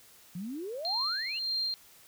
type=exponential sweep; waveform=sine; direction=up; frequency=166.5 to 2960 Hz; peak=-35 dBFS; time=0.35-1.39 s; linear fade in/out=5 ms
type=tone with tremolo; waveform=sine; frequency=4186 Hz; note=C8; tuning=in tune; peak=-28 dBFS; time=0.85-1.74 s; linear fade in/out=0 ms; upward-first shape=sine; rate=1.7 Hz; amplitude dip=55%
effects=white hiss -57 dBFS RMS until 2.07 s